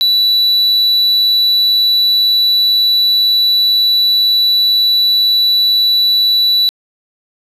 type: tone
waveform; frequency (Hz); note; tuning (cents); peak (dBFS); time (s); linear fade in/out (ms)
triangle; 3951; B7; 0; -7; 0.01-6.69; 0
effects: resampled to 32000 Hz + 7-bit